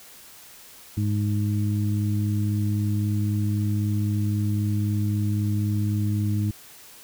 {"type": "harmonic tone", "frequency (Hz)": 103.83, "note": "G#2", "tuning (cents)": 0, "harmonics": [1, 2, 3], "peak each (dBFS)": [-22, -28, -32], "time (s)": [0.97, 6.51], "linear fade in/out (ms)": 5, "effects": ["white hiss -47 dBFS RMS until 7.03 s"]}